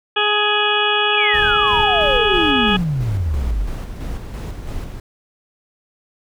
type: harmonic tone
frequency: 418 Hz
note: G#4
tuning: 11 cents sharp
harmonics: 1 / 2 / 3 / 4 / 6 / 7 / 8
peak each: -22 / -22 / -22 / -22 / -22 / -22 / -22 dBFS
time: 0.16-2.77 s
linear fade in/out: 10 ms
type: exponential sweep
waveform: sine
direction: down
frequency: 2738 to 41 Hz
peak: -17 dBFS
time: 1.11-3.7 s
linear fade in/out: 50 ms
type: noise with tremolo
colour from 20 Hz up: brown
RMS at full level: -26 dBFS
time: 1.34-5 s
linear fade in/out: 2 ms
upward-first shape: square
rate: 3 Hz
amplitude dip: 40%
effects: none